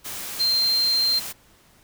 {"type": "tone in noise", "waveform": "sine", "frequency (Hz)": 4163, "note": "C8", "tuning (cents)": -10, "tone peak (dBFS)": -18, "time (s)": [0.39, 1.2], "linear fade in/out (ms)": 20, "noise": "white", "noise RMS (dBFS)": -33, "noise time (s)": [0.04, 1.33], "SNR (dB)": 12, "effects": ["pink hiss -56 dBFS RMS until 1.83 s"]}